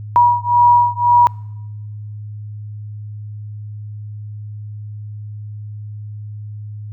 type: beating tone pair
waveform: sine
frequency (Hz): 962 / 963.9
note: B5 / B5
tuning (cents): -46 / -42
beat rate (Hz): 1.9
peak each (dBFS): -12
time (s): 0.16-1.27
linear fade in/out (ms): 0
effects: noise-tail reverb RT60 1.0 s tail -25 dB re dry + added 105 Hz sine -27 dBFS peak until 6.92 s